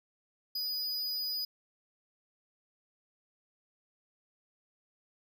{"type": "tone", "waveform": "square", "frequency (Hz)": 4947, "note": "D#8", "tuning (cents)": -11, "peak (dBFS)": -33, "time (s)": [0.55, 1.45], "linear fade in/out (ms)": 5, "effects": []}